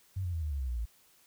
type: tone with pitch steps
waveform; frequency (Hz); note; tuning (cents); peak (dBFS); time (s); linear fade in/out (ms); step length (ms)
sine; 94.8 / 87.94 / 81.58 / 75.68 / 70.2 / 65.13 / 60.41 / 56.04; F#2 / F2 / E2 / D#2 / C#2 / C2 / B1 / A1; +43 / +13 / -17 / -47 / +22 / -7 / -38 / +32; -31; 0.16-0.856; 10; 87
effects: white hiss -64 dBFS RMS until 1.26 s